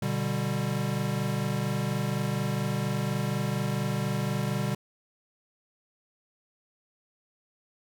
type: chord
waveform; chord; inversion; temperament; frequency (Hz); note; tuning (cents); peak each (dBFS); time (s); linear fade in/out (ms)
square; G major; first; equal with one note detuned; 122.62 / 146.83 / 196; B2 / D3 / G3; -12 / 0 / 0; -32; 0.02-4.75; 5
effects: none